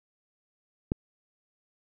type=click; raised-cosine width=3 ms; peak=-13 dBFS; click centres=0.919 s; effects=none